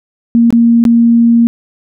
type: tone with dropouts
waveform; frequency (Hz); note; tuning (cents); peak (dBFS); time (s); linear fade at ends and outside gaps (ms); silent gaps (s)
sine; 233.3; A#3; +2; -4; 0.35-1.47; 0; 0.505-0.526 / 0.84-0.852
effects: none